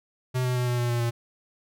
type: tone with pitch steps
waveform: square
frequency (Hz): 127.2 / 125.59 / 124.01 / 122.44 / 120.9 / 119.37 / 117.86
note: C3 / B2 / B2 / B2 / B2 / A#2 / A#2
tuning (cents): -48 / +29 / +8 / -15 / -36 / +42 / +19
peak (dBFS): -24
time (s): 0.34-1.11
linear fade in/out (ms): 20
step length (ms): 110
effects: none